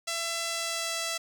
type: tone with pitch glide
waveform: 5% pulse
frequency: 670 to 664.2 Hz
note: E5 to E5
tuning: +28 to +13 cents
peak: -18 dBFS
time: 0.07-1.18 s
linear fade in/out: 10 ms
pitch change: -15 cents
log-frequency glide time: 0.47-0.97 s
effects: none